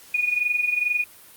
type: tone with amplitude modulation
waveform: sine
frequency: 2456 Hz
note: D#7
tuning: 23 cents flat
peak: -17 dBFS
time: 0.14-1.04 s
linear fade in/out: 5 ms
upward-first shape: sine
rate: 22.3 Hz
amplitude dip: 70%
effects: white hiss -48 dBFS RMS until 1.36 s + Opus 48 kbps